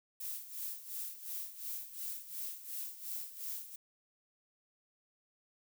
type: noise with tremolo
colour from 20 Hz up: violet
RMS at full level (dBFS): -40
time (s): 0.2-3.76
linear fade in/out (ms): 5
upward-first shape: sine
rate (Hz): 2.8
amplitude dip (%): 75
effects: none